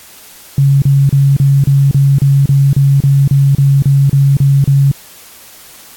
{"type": "tone bursts", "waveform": "sine", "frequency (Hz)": 138.59, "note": "C#3", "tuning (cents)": 0, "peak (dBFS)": -5, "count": 16, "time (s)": [0.58, 4.915], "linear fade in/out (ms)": 2, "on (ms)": 240, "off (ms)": 33, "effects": ["white hiss -37 dBFS RMS until 5.96 s", "AAC 64 kbps"]}